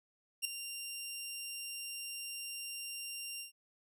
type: tone with ADSR envelope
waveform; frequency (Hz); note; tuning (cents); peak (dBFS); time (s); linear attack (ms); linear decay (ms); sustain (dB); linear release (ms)
15% pulse; 2780; F7; -9; -22; 0.42-3.52; 30; 4; -12; 120
effects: none